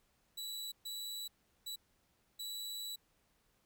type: tone bursts at uneven times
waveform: sawtooth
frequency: 3935 Hz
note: B7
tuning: 7 cents flat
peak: -38 dBFS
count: 4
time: 0.37-0.72 / 0.85-1.28 / 1.66-1.76 / 2.39-2.96 s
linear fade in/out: 10 ms
effects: pink hiss -75 dBFS RMS until 3.65 s